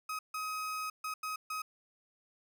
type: tone bursts at uneven times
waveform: 35% pulse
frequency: 1264 Hz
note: D#6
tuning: 27 cents sharp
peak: -34 dBFS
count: 5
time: 0.09-0.19 / 0.34-0.9 / 1.04-1.14 / 1.23-1.36 / 1.5-1.62 s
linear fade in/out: 5 ms
effects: none